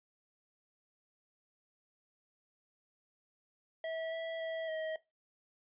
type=tone with pitch steps; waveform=square; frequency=649 / 655 / 650 / 634 Hz; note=E5 / E5 / E5 / D#5; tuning=-27 / -11 / -24 / +32 cents; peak=-37 dBFS; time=3.84-4.96 s; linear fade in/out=2 ms; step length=280 ms; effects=noise-tail reverb RT60 0.2 s tail -17 dB re dry + resampled to 8000 Hz